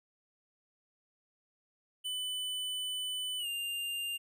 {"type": "tone with pitch glide", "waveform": "square", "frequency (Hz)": [3000, 2799], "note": ["F#7", "F7"], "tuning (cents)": [23, 3], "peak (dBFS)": -35, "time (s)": [2.04, 4.18], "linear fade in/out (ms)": 20, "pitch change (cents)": -120, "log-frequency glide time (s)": [3.39, 3.47], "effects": []}